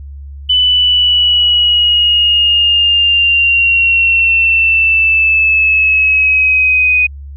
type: linear sweep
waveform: sine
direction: down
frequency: 3000 to 2489 Hz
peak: -7 dBFS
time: 0.49-7.07 s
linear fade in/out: 10 ms
effects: added 70 Hz sine -26 dBFS peak until 7.36 s